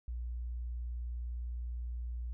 sine tone, 59.8 Hz, A#1, 45 cents sharp, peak -36 dBFS, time 0.08-2.33 s, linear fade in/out 0 ms, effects none

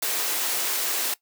white high-pass noise, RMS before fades -26 dBFS, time 0.02-1.14 s, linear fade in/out 5 ms, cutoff 300 Hz, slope 24 dB/octave, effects noise-tail reverb RT60 0.1 s tail -19 dB re dry

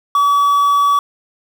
triangle tone with quantisation, 1141 Hz, C#6, 50 cents sharp, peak -8 dBFS, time 0.15-0.99 s, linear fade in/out 2 ms, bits 6, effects none

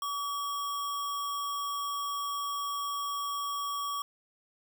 sine tone with sample-and-hold, 1142 Hz, D6, 49 cents flat, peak -31 dBFS, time 0.02-4.02 s, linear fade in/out 2 ms, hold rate 4410 Hz, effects none

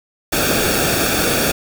pink noise with comb filter, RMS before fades -17 dBFS, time 0.32-1.52 s, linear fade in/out 10 ms, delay 0.99 ms, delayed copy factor -0.7, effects none

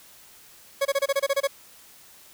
40% pulse tone bursts, 554.4 Hz, C#5, in tune, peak -19 dBFS, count 10, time 0.81-1.474 s, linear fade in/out 10 ms, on 43 ms, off 26 ms, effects white hiss -51 dBFS RMS until 2.33 s

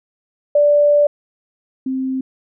sine tone pair in turn, 585 / 262.2 Hz, D5 / C4, -7 / +4 cents, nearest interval octave + major second, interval 1389 cents, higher first, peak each -9 / -18 dBFS, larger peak first, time 0.55-1.07 / 1.86-2.21 s, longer first, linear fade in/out 5 ms, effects none

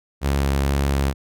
sawtooth tone with vibrato, 69.3 Hz, C#2, in tune, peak -14 dBFS, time 0.21-1.14 s, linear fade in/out 50 ms, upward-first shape square, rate 2.1 Hz, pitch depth 9 cents each way, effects none

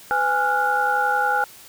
sine tone cluster, 504 / 824 / 1391 / 1462 Hz, B4 / G#5 / F6 / F#6, +35 / -14 / -7 / -21 cents, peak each -28 / -20 / -23 / -24 dBFS, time 0.11-1.44 s, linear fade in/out 0 ms, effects tanh soft clip ceiling -7 dBFS + white hiss -45 dBFS RMS until 1.68 s

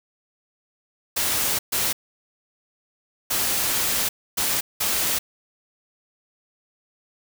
white noise bursts at uneven times, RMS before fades -23 dBFS, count 5, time 1.16-1.59 / 1.72-1.93 / 3.3-4.09 / 4.37-4.61 / 4.8-5.19 s, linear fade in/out 10 ms, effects none

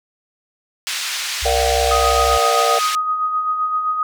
white band-pass noise, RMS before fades -24 dBFS, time 0.87-2.95 s, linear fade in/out 0 ms, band 1600 to 5200 Hz, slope 12 dB/octave
sine tone with vibrato, 64 Hz, C2, 38 cents flat, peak -22 dBFS, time 1.42-2.38 s, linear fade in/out 10 ms, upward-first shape triangle, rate 13 Hz, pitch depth 10 cents each way
sine chord, G minor seventh, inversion first, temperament equal with one note detuned, 466.2 / 587.3 / 698.5 / 764.3 Hz, Bb4 / D5 / F5 / G5, 0 / 0 / 0 / -44 cents, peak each -21 dBFS, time 1.45-2.79 s, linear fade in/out 5 ms
sine tone with tremolo, 1250 Hz, D#6, 8 cents sharp, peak -15 dBFS, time 1.91-4.03 s, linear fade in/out 2 ms, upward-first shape sine, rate 7.7 Hz, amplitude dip 45%
effects none

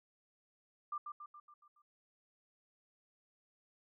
sine tone with echo, 1191 Hz, D6, 24 cents sharp, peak -37 dBFS, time 0.92-0.98 s, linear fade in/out 5 ms, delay 140 ms, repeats 6, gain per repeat -5 dB, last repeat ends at 1.82 s, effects none

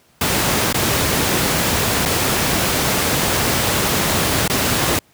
pink noise with dropouts, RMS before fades -17 dBFS, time 0.21-4.99 s, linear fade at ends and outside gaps 2 ms, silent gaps 0.727-0.743 / 2.053-2.058 / 4.478-4.498 s, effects pink hiss -55 dBFS RMS until 5.13 s + high-pass 80 Hz 12 dB/octave

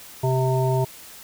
harmonic tone, 130.1 Hz, C3, 9 cents flat, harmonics 1 / 3 / 5 / 7, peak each -20 / -25 / -27 / -28 dBFS, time 0.23-0.85 s, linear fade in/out 10 ms, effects white hiss -43 dBFS RMS until 1.23 s

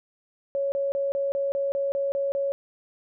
sine tone bursts, 555 Hz, C#5, 2 cents sharp, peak -23 dBFS, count 10, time 0.55-2.52 s, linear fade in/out 0 ms, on 170 ms, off 30 ms, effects none

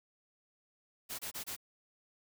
white noise bursts, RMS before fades -41 dBFS, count 4, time 1.09-1.565 s, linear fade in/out 20 ms, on 100 ms, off 25 ms, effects none

